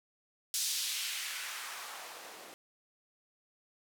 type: noise with band-pass filter sweep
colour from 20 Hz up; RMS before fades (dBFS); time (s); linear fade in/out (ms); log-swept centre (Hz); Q
blue; -39; 0.54-2.54; 0; 5400 to 400; 1.2
effects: none